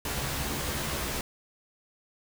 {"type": "noise with comb filter", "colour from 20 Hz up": "pink", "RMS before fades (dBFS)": -32, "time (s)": [0.05, 1.21], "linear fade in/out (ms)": 2, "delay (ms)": 14, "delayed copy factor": 0.8, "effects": []}